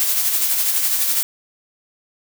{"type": "noise with tremolo", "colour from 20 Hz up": "blue", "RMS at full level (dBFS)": -17, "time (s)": [0, 1.23], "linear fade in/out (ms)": 0, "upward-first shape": "sine", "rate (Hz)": 12, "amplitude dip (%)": 40, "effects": []}